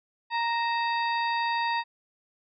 harmonic tone with a mistuned harmonic, 932.3 Hz, A#5, in tune, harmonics 1 / 2 / 3 / 4 / 5, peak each -26 / -32 / -36 / -38 / -40 dBFS, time 0.3-1.84 s, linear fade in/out 50 ms, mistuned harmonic 3, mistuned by -110 cents, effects none

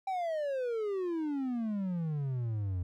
triangle exponential sweep, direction down, 784 to 86.8 Hz, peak -29 dBFS, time 0.07-2.83 s, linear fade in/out 5 ms, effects none

